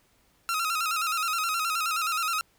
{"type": "tone with vibrato", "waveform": "sawtooth", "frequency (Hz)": 1311, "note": "E6", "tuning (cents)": -10, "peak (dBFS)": -22, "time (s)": [0.49, 2.41], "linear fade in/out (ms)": 0, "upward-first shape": "square", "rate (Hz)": 9.5, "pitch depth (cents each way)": 69, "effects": ["pink hiss -65 dBFS RMS until 2.58 s"]}